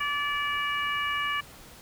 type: harmonic tone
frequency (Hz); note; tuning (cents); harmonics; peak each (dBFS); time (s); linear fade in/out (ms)
579; D5; -25; 2 / 3 / 4 / 5; -30 / -32 / -33 / -34; 0-1.41; 10
effects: pink hiss -49 dBFS RMS until 1.81 s